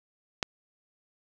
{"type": "click", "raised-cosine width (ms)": 0.2, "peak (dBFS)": -9, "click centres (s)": 0.428, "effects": []}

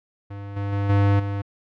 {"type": "tone with level steps", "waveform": "square", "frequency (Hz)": 100.3, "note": "G2", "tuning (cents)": 40, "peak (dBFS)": [-33, -25, -22, -16, -25], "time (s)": [0.3, 1.42], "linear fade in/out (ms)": 10, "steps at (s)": [0.56, 0.72, 0.89, 1.19], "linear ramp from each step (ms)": 10, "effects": ["low-pass 2000 Hz 12 dB/octave"]}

